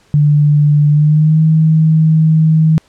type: tone with pitch glide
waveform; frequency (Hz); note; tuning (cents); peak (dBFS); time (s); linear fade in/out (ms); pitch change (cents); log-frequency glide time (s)
sine; 147.7 to 158.3; D3 to D#3; +10 to +30; -6; 0.14-2.78; 0; +120; 0.9-1.41
effects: pink hiss -51 dBFS RMS until 2.88 s + low-pass 8000 Hz 12 dB/octave

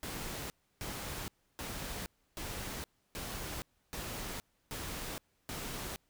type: noise bursts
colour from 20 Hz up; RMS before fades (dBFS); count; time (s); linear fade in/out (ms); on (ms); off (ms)
pink; -41; 8; 0.03-5.96; 0; 470; 310
effects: pink hiss -75 dBFS RMS until 6.09 s

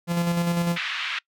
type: tone with tremolo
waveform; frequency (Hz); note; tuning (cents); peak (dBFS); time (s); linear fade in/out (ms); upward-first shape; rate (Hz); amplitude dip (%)
45% pulse; 171.8; F3; -28; -20; 0.07-0.78; 50; square; 10; 35
type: band-pass noise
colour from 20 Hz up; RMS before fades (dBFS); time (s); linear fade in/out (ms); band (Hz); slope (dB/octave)
white; -29; 0.76-1.19; 5; 1300 to 3200; 24
effects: noise-tail reverb RT60 0.1 s tail -24 dB re dry

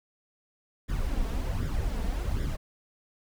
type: noise with flanger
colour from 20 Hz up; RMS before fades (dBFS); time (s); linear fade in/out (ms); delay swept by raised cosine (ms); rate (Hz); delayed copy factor
brown; -29; 0.88-2.57; 20; 0.56 to 4.46; 1.3; +0.6
effects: none

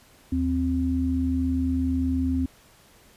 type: tone pair together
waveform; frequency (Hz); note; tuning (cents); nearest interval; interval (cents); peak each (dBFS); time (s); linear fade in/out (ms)
sine; 77.78 / 261.6; D#2 / C4; 0 / 0; octave + major sixth; 2100; -26 / -23; 0.32-2.46; 5
effects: pink hiss -55 dBFS RMS until 3.16 s + resampled to 32000 Hz

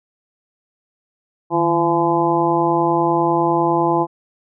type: harmonic tone with a mistuned harmonic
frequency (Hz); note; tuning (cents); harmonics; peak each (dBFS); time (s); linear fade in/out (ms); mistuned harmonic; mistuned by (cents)
170; F3; -46; 1 / 2 / 3 / 4 / 5 / 6; -25 / -18 / -25 / -23 / -19 / -22; 1.5-4.07; 50; 1; -130
effects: none

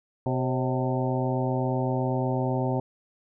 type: harmonic tone with a mistuned harmonic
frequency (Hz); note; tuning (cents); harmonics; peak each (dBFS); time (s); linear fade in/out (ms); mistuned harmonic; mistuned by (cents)
127.9; C3; -39; 1 / 2 / 3 / 4 / 5 / 6 / 7; -27 / -30 / -32 / -33 / -34 / -35 / -35; 0.26-2.8; 2; 4; +74
effects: none

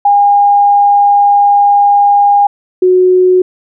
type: tone pair in turn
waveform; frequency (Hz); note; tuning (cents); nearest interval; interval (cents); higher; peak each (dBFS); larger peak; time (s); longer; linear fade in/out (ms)
sine; 812 / 367.1; G#5 / F#4; -39 / -14; octave + major second; 1375; first; -4; neither; 0.05-2.47 / 2.82-3.42; first; 5
effects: none

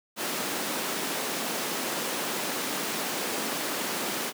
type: high-pass noise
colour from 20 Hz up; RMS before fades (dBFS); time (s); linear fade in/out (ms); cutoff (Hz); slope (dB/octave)
pink; -31; 0.16-4.33; 50; 210; 24
effects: none

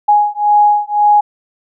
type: beating tone pair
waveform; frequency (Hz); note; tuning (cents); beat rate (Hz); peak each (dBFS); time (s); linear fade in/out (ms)
sine; 830.6 / 832.5; G#5 / G#5; 0 / +4; 1.9; -11; 0.08-1.21; 10
effects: none

